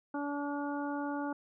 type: harmonic tone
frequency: 287.4 Hz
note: D4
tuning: 37 cents flat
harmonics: 1 / 2 / 3 / 4 / 5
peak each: -35 / -42 / -40 / -46 / -44 dBFS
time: 0.14-1.33 s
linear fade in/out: 5 ms
effects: none